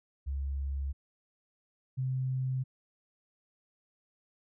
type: tone pair in turn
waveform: sine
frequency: 68.9 / 130.07 Hz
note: C#2 / C3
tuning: -10 / -10 cents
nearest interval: major seventh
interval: 1100 cents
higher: second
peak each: -31 / -29 dBFS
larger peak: second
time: 0.26-0.93 / 1.97-2.64 s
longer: neither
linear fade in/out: 20 ms
effects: none